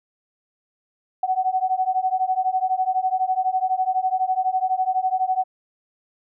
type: beating tone pair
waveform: sine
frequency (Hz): 743 / 755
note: F#5 / F#5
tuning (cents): +7 / +35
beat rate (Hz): 12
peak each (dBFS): -22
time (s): 1.23-5.44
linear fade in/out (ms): 5
effects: none